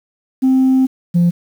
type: tone pair in turn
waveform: sine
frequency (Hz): 261.6 / 173.29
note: C4 / F3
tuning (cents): 0 / -13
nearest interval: perfect fifth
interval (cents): 713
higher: first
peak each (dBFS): -7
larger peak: neither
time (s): 0.42-0.87 / 1.14-1.31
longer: first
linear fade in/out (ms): 20
effects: tanh soft clip ceiling -7 dBFS + 7-bit

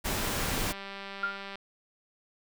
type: noise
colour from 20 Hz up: pink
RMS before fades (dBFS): -31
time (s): 0.04-0.73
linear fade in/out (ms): 20
type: click train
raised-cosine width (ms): 0.3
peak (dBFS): -25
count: 272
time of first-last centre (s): 0.18-1.556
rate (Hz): 197
type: tone with exponential decay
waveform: sine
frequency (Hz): 1396.9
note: F6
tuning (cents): 0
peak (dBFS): -24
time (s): 1.23-1.48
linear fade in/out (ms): 5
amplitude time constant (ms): 53
effects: none

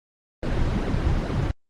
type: noise with flanger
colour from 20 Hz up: brown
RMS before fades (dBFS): -23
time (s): 0.43-1.51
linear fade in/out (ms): 0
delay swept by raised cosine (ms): 0.86 to 4.86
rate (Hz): 2.4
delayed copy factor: -0.55
effects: low-pass 5000 Hz 12 dB/octave + Opus 24 kbps

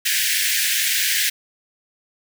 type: high-pass noise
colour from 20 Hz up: pink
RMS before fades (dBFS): -20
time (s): 0.05-1.3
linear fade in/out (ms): 10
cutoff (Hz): 1600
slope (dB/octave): 96
effects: none

